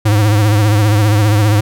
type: tone with vibrato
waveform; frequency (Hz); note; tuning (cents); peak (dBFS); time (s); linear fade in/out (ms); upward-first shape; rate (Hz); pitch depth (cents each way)
square; 105.3; G#2; +24; -9; 0.05-1.61; 10; triangle; 15; 87
effects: none